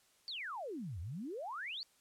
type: exponential two-way sweep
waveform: sine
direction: down then up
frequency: 4699 to 77.8 to 4699 Hz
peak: -40 dBFS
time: 0.28-1.83 s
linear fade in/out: 0 ms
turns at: 1 s
effects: white hiss -70 dBFS RMS until 2 s + low-pass 11000 Hz 12 dB/octave